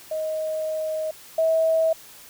sine tone pair in turn, 627 / 646.1 Hz, D#5 / E5, +13 / -35 cents, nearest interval minor second, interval 52 cents, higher second, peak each -24 / -17 dBFS, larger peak second, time 0.11-1.11 / 1.38-1.93 s, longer first, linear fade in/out 5 ms, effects white hiss -46 dBFS RMS until 2.29 s

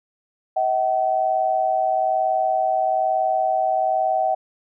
sine tone pair together, 640 / 761.1 Hz, D#5 / F#5, +49 / +49 cents, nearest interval minor third, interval 300 cents, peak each -22 / -19 dBFS, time 0.56-4.35 s, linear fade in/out 10 ms, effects none

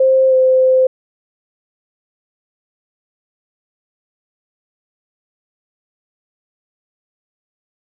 sine tone with pitch glide, 526 to 517.9 Hz, C5 to C5, +9 to -18 cents, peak -8 dBFS, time 0-0.87 s, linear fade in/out 5 ms, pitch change -27 cents, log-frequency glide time 0.29-0.34 s, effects none

